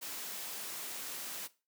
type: noise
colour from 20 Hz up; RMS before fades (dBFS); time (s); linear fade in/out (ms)
white; -42; 0.01-1.48; 20
effects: noise-tail reverb RT60 0.3 s tail -18 dB re dry + high-pass 200 Hz 12 dB/octave